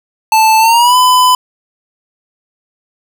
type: tone with pitch glide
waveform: square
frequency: 880 to 1005 Hz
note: A5 to B5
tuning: 0 to +30 cents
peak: -6 dBFS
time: 0.32-1.35 s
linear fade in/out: 2 ms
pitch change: +230 cents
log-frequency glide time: 0.59-0.96 s
effects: none